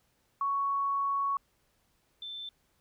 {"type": "tone pair in turn", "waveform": "sine", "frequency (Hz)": [1113, 3542], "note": ["C#6", "A7"], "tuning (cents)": [7, 11], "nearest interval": "octave + minor sixth", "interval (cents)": 2004, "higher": "second", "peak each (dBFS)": [-27, -38], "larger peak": "first", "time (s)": [[0.41, 1.37], [2.22, 2.49]], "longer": "first", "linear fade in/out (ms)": 2, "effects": ["pink hiss -72 dBFS RMS until 2.8 s"]}